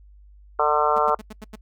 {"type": "harmonic tone", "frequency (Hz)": 150, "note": "D3", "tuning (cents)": 37, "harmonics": [3, 4, 5, 6, 7, 8, 9], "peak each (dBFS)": [-25, -25, -25, -25, -25, -25, -25], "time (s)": [0.59, 1.15], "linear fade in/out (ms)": 5}
{"type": "tone bursts", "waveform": "sawtooth", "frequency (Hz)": 215.5, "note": "A3", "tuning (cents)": -36, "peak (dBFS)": -31, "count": 6, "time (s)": [0.96, 1.557], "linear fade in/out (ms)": 5, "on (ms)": 27, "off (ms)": 87}
{"effects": ["noise-tail reverb RT60 0.1 s tail -25 dB re dry", "added 50 Hz sine -46 dBFS peak until 1.61 s"]}